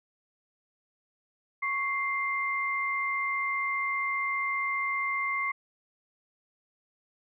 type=tone pair together; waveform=sine; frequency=1107 / 2095 Hz; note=C#6 / C7; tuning=-3 / +2 cents; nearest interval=major seventh; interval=1105 cents; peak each=-31 / -29 dBFS; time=1.62-5.52 s; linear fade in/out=10 ms; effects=none

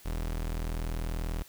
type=tone; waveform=35% pulse; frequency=40.42 Hz; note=E1; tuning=33 cents flat; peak=-29 dBFS; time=0.05-1.43 s; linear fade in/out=10 ms; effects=white hiss -55 dBFS RMS until 1.48 s

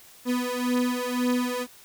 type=beating tone pair; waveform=35% pulse; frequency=246.9 / 248.8 Hz; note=B3 / B3; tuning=0 / +13 cents; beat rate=1.9 Hz; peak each=-25 dBFS; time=0.25-1.67 s; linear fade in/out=50 ms; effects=white hiss -51 dBFS RMS until 1.84 s

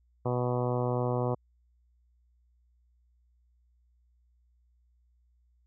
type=harmonic tone; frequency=123.47 Hz; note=B2; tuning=in tune; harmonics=1 / 2 / 3 / 4 / 5 / 6 / 7 / 8 / 9 / 10; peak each=-30 / -36 / -35 / -33 / -37 / -39 / -42 / -41 / -43 / -49 dBFS; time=0.25-1.35 s; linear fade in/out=10 ms; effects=added 60 Hz sine -64 dBFS peak until 5.66 s

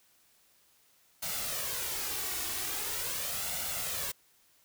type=noise with flanger; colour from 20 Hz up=white; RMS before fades=-35 dBFS; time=1.22-4.12 s; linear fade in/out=10 ms; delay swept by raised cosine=1.4 to 2.7 ms; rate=0.42 Hz; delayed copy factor=+0.55; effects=white hiss -66 dBFS RMS until 4.64 s

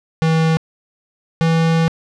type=tone pair in turn; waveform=square; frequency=161.2 / 163.73 Hz; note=E3 / E3; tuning=-38 / -11 cents; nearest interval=unison; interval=27 cents; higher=second; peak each=-13 dBFS; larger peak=neither; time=0.22-0.57 / 1.41-1.88 s; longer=second; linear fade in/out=0 ms; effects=low-pass 5000 Hz 12 dB/octave

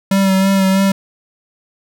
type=tone with vibrato; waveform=square; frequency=192.9 Hz; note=G3; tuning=28 cents flat; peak=-11 dBFS; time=0.11-0.92 s; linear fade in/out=5 ms; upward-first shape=sine; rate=3.1 Hz; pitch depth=25 cents each way; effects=none

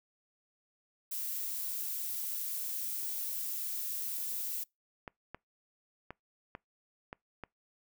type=noise; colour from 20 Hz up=violet; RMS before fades=-37 dBFS; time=1.11-4.64 s; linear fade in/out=10 ms
type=clicks; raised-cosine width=0.5 ms; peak=-27 dBFS; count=6; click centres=5.078 / 5.346 / 6.106 / 6.551 / 7.129 / 7.437 s
effects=noise-tail reverb RT60 0.2 s tail -26 dB re dry

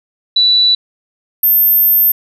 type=tone pair in turn; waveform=sine; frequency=3956 / 13306 Hz; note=B7 / G#9; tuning=+2 / +2 cents; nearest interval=octave + major sixth; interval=2100 cents; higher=second; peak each=-7 dBFS; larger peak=neither; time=0.36-0.75 / 1.43-2.12 s; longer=second; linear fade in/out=5 ms; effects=none

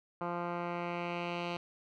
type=tone with low-pass filter sweep; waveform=10% pulse; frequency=173.6 Hz; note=F3; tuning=10 cents flat; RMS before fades=-37 dBFS; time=0.21-1.57 s; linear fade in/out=2 ms; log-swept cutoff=1300 to 3400 Hz; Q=2; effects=none

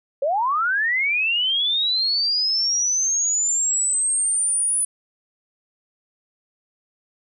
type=linear sweep; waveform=sine; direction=up; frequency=523.3 to 9960 Hz; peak=-18 dBFS; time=0.22-4.85 s; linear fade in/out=5 ms; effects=none

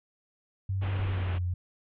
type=tone with pitch glide; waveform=sine; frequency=96.2 to 89.24 Hz; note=G2 to F2; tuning=-32 to +38 cents; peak=-27 dBFS; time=0.69-1.54 s; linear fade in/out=5 ms; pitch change=-130 cents; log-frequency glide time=1.05-1.34 s
type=low-pass noise; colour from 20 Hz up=pink; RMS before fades=-39 dBFS; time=0.81-1.39 s; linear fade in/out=20 ms; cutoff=3200 Hz; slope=48 dB/octave
effects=none

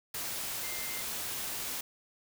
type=tone in noise; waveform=sine; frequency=2093 Hz; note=C7; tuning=in tune; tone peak=-44 dBFS; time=0.63-1.02 s; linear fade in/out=5 ms; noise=white; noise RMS=-37 dBFS; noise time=0.14-1.81 s; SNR=-10 dB; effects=none

